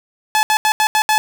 sawtooth tone bursts at uneven times, 861 Hz, A5, 38 cents flat, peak -8 dBFS, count 6, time 0.35-0.43 / 0.5-0.57 / 0.65-0.72 / 0.8-0.87 / 0.95-1.02 / 1.09-1.18 s, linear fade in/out 0 ms, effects 7-bit

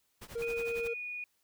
pink noise with tremolo, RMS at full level -45 dBFS, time 0.21-0.88 s, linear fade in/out 10 ms, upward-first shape triangle, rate 11 Hz, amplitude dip 95%
triangle tone, 466.2 Hz, A#4, in tune, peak -31 dBFS, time 0.35-0.94 s, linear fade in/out 10 ms
sine tone with pitch glide, 2477 to 2458 Hz, D#7 to D#7, -8 to -22 cents, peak -37 dBFS, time 0.42-1.24 s, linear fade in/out 2 ms, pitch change -14 cents, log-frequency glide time 0.79-1.03 s
effects white hiss -75 dBFS RMS until 1.43 s

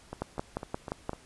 two click trains, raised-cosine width 1 ms, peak -17 / -23 dBFS, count 6 / 5, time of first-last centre 0.22-1.094 / 0.13-1.133 s, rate 5.72 / 3.99 Hz, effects pink hiss -56 dBFS RMS until 1.25 s + resampled to 24000 Hz

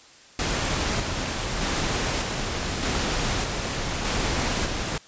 pink noise with tremolo, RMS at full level -25 dBFS, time 0.39-4.98 s, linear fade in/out 2 ms, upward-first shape square, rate 0.82 Hz, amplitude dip 30%, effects white hiss -50 dBFS RMS until 5.07 s + resampled to 16000 Hz

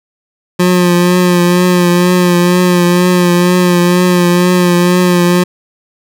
25% pulse tone with vibrato, 177.9 Hz, F3, 32 cents sharp, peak -3 dBFS, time 0.59-5.44 s, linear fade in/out 10 ms, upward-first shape triangle, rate 2.1 Hz, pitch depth 35 cents each way, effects none

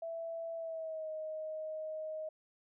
sine tone with pitch glide, 662 to 625.6 Hz, E5 to D#5, +7 to +9 cents, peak -38 dBFS, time 0.02-2.29 s, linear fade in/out 5 ms, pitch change -98 cents, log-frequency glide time 0.56-1.1 s, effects none

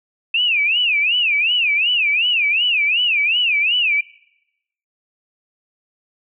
sine tone with vibrato, 2608 Hz, E7, 19 cents flat, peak -14 dBFS, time 0.34-4.01 s, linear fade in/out 5 ms, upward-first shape sine, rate 2.7 Hz, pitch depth 230 cents each way, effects noise-tail reverb RT60 0.9 s tail -23 dB re dry

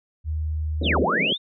sine tone with pitch glide, 77.78 to 77.29 Hz, D#2 to D#2, 0 to -11 cents, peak -23 dBFS, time 0.24-1.06 s, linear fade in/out 50 ms, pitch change -11 cents, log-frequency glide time 0.37-0.79 s
pink band-pass noise, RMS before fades -27 dBFS, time 0.81-1.33 s, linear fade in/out 5 ms, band 150 to 640 Hz, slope 96 dB/octave
sine linear two-way sweep, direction down then up, 3951 to 196 to 3751 Hz, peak -20 dBFS, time 0.83-1.38 s, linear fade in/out 50 ms, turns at 1 s
effects none

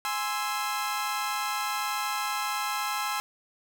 sawtooth chord, Ab augmented, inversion none, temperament equal, 830.6 / 1046.5 / 1318.5 Hz, Ab5 / C6 / E6, 0 / 0 / 0 cents, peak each -29 dBFS, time 0.05-3.2 s, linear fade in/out 0 ms, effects none

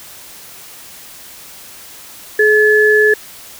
sine tone pair together, 424.9 / 1719.3 Hz, G#4 / A6, +40 / -41 cents, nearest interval 2 octaves, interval 2419 cents, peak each -10 dBFS, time 2.39-3.14 s, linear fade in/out 5 ms, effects white hiss -36 dBFS RMS until 3.59 s

